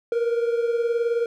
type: beating tone pair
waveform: triangle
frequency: 466.2 / 485.2 Hz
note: A#4 / B4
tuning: 0 / -31 cents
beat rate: 19 Hz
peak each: -19 / -26 dBFS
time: 0.12-1.26 s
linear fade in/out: 2 ms
effects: none